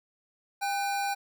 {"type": "tone pair together", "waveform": "square", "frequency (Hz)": [801, 1512.1], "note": ["G5", "F#6"], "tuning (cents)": [37, 37], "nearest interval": "major seventh", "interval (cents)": 1100, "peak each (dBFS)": [-29, -37], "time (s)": [0.61, 1.15], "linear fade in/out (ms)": 20, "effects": []}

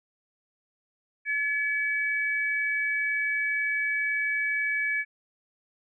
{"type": "tone pair together", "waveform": "sine", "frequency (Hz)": [1713, 2281], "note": ["A6", "C#7"], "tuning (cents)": [-47, 49], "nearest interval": "perfect fourth", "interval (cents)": 496, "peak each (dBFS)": [-28, -27], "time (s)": [1.25, 5.05], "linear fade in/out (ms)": 50, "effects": []}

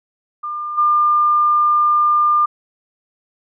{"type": "tone with level steps", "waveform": "sine", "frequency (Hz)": 1200, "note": "D6", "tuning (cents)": 37, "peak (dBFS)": [-22, -11], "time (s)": [0.43, 2.46], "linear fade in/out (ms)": 10, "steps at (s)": 0.77, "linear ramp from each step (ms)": 20, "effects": []}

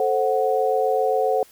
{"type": "chord", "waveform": "sine", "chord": "F# diminished", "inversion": "first", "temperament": "equal with one note detuned", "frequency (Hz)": [440, 527.5, 740], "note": ["A4", "C5", "F#5"], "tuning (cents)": [0, 14, 0], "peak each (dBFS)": -22, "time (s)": [0, 1.43], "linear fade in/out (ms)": 2, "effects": ["white hiss -52 dBFS RMS until 1.51 s"]}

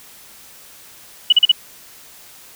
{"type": "tone bursts", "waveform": "sine", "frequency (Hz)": 2947, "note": "F#7", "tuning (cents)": -8, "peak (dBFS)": -6, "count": 4, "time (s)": [1.3, 1.517], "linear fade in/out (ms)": 5, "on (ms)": 25, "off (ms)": 39, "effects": ["white hiss -43 dBFS RMS until 2.55 s"]}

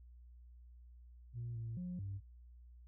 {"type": "tone with pitch steps", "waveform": "sine", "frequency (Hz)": [118.8, 114.3, 179, 98.1], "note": ["A#2", "A#2", "F3", "G2"], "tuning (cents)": [33, -34, 43, 2], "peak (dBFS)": -39, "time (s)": [1.33, 2.21], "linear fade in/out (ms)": 50, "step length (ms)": 220, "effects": ["tanh soft clip ceiling -37 dBFS", "added 60 Hz sine -55 dBFS peak until 2.87 s"]}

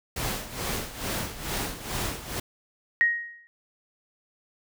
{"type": "noise with tremolo", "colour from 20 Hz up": "pink", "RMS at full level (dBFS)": -29, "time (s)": [0.16, 2.4], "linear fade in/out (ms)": 5, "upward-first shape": "sine", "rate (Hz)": 2.3, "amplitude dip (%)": 75}
{"type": "tone with exponential decay", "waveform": "sine", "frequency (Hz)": 1879, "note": "A#6", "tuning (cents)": 13, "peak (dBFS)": -15, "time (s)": [3.01, 3.47], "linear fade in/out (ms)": 0, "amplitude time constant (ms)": 100}
{"effects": []}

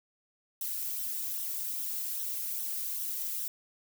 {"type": "noise with flanger", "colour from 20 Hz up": "violet", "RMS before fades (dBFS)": -35, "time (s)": [0.61, 3.48], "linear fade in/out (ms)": 2, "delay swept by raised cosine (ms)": [0.42, 1.82], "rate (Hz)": 2.5, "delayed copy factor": -0.5, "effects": []}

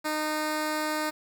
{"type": "tone", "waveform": "10% pulse", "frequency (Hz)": 306.9, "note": "D#4", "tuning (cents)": -24, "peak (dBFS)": -19, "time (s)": [0.04, 1.11], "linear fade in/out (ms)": 20, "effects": ["9-bit"]}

